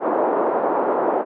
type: band-pass noise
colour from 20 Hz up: pink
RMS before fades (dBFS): -20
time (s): 0-1.25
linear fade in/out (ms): 50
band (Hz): 340 to 1000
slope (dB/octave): 24
effects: none